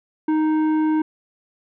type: tone with tanh clipping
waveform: triangle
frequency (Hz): 311.1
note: D#4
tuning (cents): 0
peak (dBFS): -18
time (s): 0.28-1.02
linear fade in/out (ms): 5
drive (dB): 14
effects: none